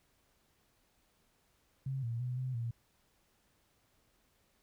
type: tone with pitch steps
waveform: sine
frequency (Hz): 134 / 116.5 / 124.8 / 128.7 / 116.8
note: C3 / A#2 / B2 / C3 / A#2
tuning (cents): +42 / -1 / +19 / -28 / +4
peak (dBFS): -34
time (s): 1.86-2.71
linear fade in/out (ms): 5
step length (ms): 170
effects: pink hiss -73 dBFS RMS until 4.62 s